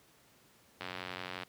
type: click train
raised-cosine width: 0.3 ms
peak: -23 dBFS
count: 58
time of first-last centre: 0.81-1.434 s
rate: 91.4 Hz
effects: pink hiss -64 dBFS RMS until 1.48 s + high-pass 100 Hz 12 dB/octave